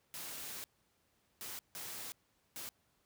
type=noise bursts at uneven times; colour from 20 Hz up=white; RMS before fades=-45 dBFS; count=4; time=0.14-0.64 / 1.41-1.59 / 1.75-2.12 / 2.56-2.69 s; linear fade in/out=0 ms; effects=pink hiss -75 dBFS RMS until 3.05 s + high-pass 60 Hz 12 dB/octave